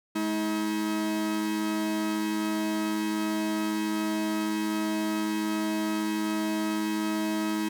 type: tone pair together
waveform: 45% pulse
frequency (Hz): 212.7 / 319.7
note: G#3 / D#4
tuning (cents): +42 / +47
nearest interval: perfect fifth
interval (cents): 705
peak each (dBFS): -31 / -28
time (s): 0.15-7.69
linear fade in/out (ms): 10
effects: none